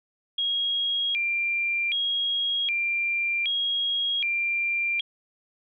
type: tone with vibrato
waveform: sine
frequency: 2794 Hz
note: F7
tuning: in tune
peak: -23 dBFS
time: 0.38-5.01 s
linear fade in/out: 5 ms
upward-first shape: square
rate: 0.65 Hz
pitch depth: 280 cents each way
effects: none